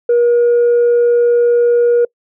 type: tone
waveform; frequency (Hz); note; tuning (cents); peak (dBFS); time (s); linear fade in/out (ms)
sine; 477.5; A#4; +42; -6; 0.09-2.05; 5
effects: noise-tail reverb RT60 0.1 s tail -26 dB re dry + tanh soft clip ceiling -6 dBFS